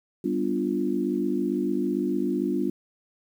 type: chord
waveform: sine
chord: G dominant seventh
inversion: none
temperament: equal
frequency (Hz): 196 / 246.9 / 293.7 / 349.2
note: G3 / B3 / D4 / F4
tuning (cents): 0 / 0 / 0 / 0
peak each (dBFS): -30 / -29 / -28 / -28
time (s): 0.24-2.7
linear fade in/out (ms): 5
effects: 9-bit